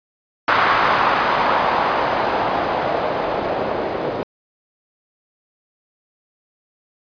blue noise with low-pass filter sweep, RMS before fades -19 dBFS, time 0.48-4.23 s, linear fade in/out 0 ms, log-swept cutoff 1200 to 520 Hz, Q 1.7, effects resampled to 11025 Hz

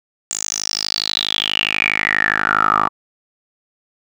10% pulse tone with band-pass filter sweep, 52.3 Hz, G#1, 13 cents sharp, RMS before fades -19 dBFS, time 0.31-2.89 s, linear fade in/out 0 ms, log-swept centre 7300 to 1100 Hz, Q 8.8, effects none

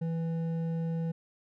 sine tone with hard clipping, 164.81 Hz, E3, in tune, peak -31 dBFS, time 0.01-1.12 s, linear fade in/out 10 ms, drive 7 dB, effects none

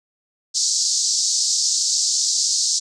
pink band-pass noise, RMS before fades -20 dBFS, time 0.54-2.8 s, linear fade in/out 20 ms, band 4500 to 7600 Hz, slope 48 dB/octave, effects resampled to 22050 Hz

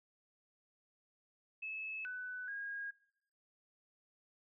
sine tone with pitch steps, 2599 / 1500 / 1633 Hz, E7 / F#6 / G#6, -25 / +23 / -30 cents, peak -40 dBFS, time 1.62-2.91 s, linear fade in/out 10 ms, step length 430 ms, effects noise-tail reverb RT60 0.8 s tail -22 dB re dry

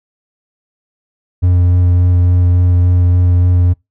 triangle tone with vibrato, 89 Hz, F2, 33 cents sharp, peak -5 dBFS, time 1.42-3.74 s, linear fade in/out 20 ms, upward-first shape sine, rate 3.5 Hz, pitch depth 12 cents each way, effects noise-tail reverb RT60 0.2 s tail -25 dB re dry

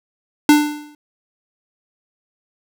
square tone with exponential decay, 297.1 Hz, D4, 20 cents sharp, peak -6 dBFS, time 0.49-0.95 s, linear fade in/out 2 ms, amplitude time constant 99 ms, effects none

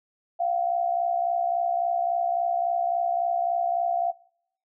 sine tone pair together, 693 / 756.6 Hz, F5 / F#5, -14 / +38 cents, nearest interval major second, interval 152 cents, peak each -23 / -29 dBFS, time 0.39-4.12 s, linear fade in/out 20 ms, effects noise-tail reverb RT60 0.7 s tail -23 dB re dry

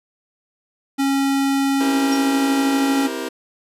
square tone, 274.3 Hz, C#4, 18 cents flat, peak -17 dBFS, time 0.98-3.08 s, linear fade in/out 20 ms
sawtooth chord, C dominant seventh, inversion none, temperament just, 261.6 / 327 / 392.4 / 470.9 Hz, C4 / E4 / G4 / Bb4, 0 / -14 / +2 / +18 cents, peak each -26 dBFS, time 1.8-3.29 s, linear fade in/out 10 ms
sine tone with exponential decay, 5580 Hz, F8, 2 cents flat, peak -23 dBFS, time 2.12-2.26 s, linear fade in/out 5 ms, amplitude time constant 30 ms
effects resampled to 32000 Hz

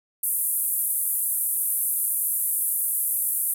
pink band-pass noise, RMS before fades -25 dBFS, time 0.23-3.54 s, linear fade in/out 5 ms, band 9700 to 14000 Hz, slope 48 dB/octave, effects none

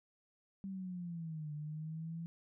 sine linear two-way sweep, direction down then up, 196 to 148.2 to 168.1 Hz, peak -40 dBFS, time 0.64-2.26 s, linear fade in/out 0 ms, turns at 1.53 s, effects none

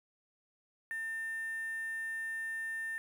sine tone with quantisation, 1800 Hz, A6, 39 cents sharp, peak -36 dBFS, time 0.91-2.98 s, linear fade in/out 0 ms, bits 8, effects none

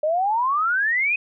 sine exponential sweep, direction up, 594 to 2555 Hz, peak -18 dBFS, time 0.03-1.16 s, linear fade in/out 5 ms, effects none

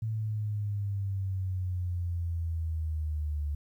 sine exponential sweep, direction down, 111.4 to 72.7 Hz, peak -29 dBFS, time 0.02-3.55 s, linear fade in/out 5 ms, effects 11-bit

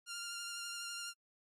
10% pulse tone with vibrato, 1396.9 Hz, F6, in tune, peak -33 dBFS, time 0.06-1.14 s, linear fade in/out 50 ms, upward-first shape sine, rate 12 Hz, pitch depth 15 cents each way, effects AAC 48 kbps

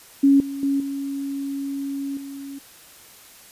sine tone with level steps, 277.2 Hz, C#4, in tune, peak -11 / -27 / -18 / -25 / -32 dBFS, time 0.23-2.59 s, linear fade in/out 10 ms, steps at 0.4 / 0.63 / 0.8 / 2.17 s, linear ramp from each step 2 ms, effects white hiss -47 dBFS RMS until 3.51 s + resampled to 32000 Hz

